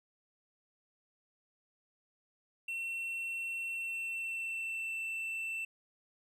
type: tone with pitch glide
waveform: triangle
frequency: 2710 to 2674 Hz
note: E7 to E7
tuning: +47 to +24 cents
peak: -34 dBFS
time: 2.68-5.65 s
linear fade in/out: 5 ms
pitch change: -23 cents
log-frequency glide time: 3.64-4.99 s
effects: none